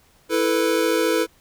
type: chord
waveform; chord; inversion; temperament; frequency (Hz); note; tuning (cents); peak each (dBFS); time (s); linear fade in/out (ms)
square; E suspended fourth; none; equal; 329.6 / 440 / 493.9; E4 / A4 / B4; 0 / 0 / 0; -23; 0.29-1.27; 50
effects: pink hiss -57 dBFS RMS until 1.4 s